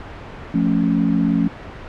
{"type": "chord", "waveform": "sine", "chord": "F augmented", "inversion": "none", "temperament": "equal with one note detuned", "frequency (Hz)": [174.61, 220.9, 277.2], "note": ["F3", "A3", "C#4"], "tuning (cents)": [0, 7, 0], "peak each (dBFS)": -19, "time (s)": [0.54, 1.48], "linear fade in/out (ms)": 5, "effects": ["pink hiss -34 dBFS RMS until 1.88 s", "low-pass 2000 Hz 12 dB/octave"]}